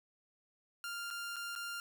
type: tone with dropouts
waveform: sawtooth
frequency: 1396.9 Hz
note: F6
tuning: in tune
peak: -36 dBFS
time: 0.84-1.8 s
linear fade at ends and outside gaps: 1 ms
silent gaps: 1.104-1.109 / 1.36-1.365 / 1.553-1.56 s
effects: none